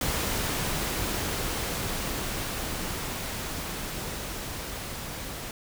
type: noise with level ramp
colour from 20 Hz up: pink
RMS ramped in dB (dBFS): -28 to -37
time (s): 0.01-5.51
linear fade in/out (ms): 2
effects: none